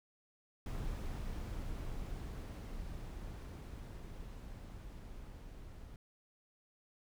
brown noise with level ramp, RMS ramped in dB -40 to -51 dBFS, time 0.66-5.96 s, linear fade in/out 2 ms, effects none

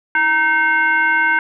sine tone with frequency modulation, 1543 Hz, G6, 28 cents flat, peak -12 dBFS, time 0.15-1.39 s, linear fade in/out 2 ms, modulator 609 Hz, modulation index 0.93, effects none

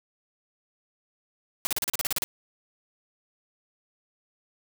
white noise bursts, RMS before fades -27 dBFS, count 11, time 1.65-2.24 s, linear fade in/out 0 ms, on 20 ms, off 37 ms, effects none

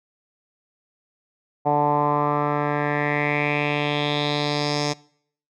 10% pulse tone with low-pass filter sweep, 146.83 Hz, D3, in tune, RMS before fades -22 dBFS, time 1.65-4.94 s, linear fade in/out 20 ms, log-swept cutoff 800 to 5800 Hz, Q 4.3, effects noise-tail reverb RT60 0.6 s tail -23 dB re dry

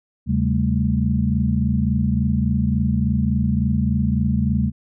sine tone cluster, 78.5 / 134.4 / 196.6 / 220.1 Hz, D#2 / C3 / G3 / A3, +16 / +47 / +5 / +1 cents, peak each -22 dBFS, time 0.26-4.72 s, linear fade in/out 50 ms, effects none

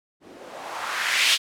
violet noise with low-pass filter sweep, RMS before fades -25 dBFS, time 0.2-1.38 s, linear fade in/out 50 ms, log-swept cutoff 280 to 3500 Hz, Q 1.9, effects none

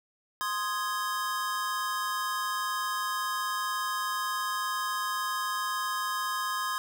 square chord, Ab major, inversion first, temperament equal, 1046.5 / 1244.5 / 1661.2 Hz, C6 / Eb6 / Ab6, 0 / 0 / 0 cents, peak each -33 / -35 / -36 dBFS, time 0.41-6.78 s, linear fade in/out 0 ms, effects none

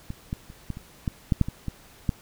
clicks, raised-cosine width 5 ms, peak -20 / -16 / -30 / -18 / -25 / -13 / -8 / -7 / -18 / -17 / -10 dBFS, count 11, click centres 0.104 / 0.329 / 0.501 / 0.703 / 0.771 / 1.078 / 1.322 / 1.413 / 1.485 / 1.683 / 2.092 s, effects pink hiss -52 dBFS RMS until 2.21 s

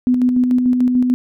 sine tone with tremolo, 249.9 Hz, B3, 21 cents sharp, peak -10 dBFS, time 0.07-1.14 s, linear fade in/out 0 ms, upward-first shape square, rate 6.8 Hz, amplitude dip 35%, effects none

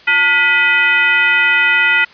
sine tone with frequency modulation, 1975.5 Hz, B6, in tune, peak -9 dBFS, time 0.07-2.05 s, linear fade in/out 10 ms, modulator 542 Hz, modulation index 1.3, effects white hiss -42 dBFS RMS until 2.13 s + resampled to 11025 Hz

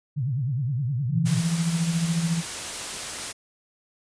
sine tone with vibrato, 130.81 Hz, C3, in tune, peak -23 dBFS, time 0.16-1.41 s, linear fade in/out 20 ms, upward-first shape triangle, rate 9.7 Hz, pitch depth 270 cents each way
sine tone with tremolo, 166.8 Hz, E3, 21 cents sharp, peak -19 dBFS, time 1.09-2.43 s, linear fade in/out 50 ms, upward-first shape sine, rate 14 Hz, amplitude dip 60%
white noise, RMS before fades -32 dBFS, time 1.25-3.33 s, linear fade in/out 20 ms
effects resampled to 22050 Hz

